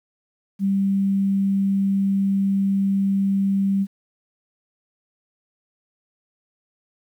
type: tone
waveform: sine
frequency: 196 Hz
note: G3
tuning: in tune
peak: -17 dBFS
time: 0.59-3.87 s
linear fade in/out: 50 ms
effects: 9-bit